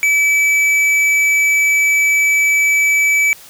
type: tone with tanh clipping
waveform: sine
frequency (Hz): 2300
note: D7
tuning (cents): -37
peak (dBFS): -12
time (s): 0.03-3.33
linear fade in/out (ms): 0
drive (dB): 10
effects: white hiss -40 dBFS RMS until 3.49 s